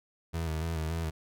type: tone with vibrato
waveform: 30% pulse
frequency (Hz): 80.8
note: E2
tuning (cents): -34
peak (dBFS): -28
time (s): 0.33-1.11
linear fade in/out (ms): 20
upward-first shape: square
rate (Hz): 3.5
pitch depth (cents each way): 41
effects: none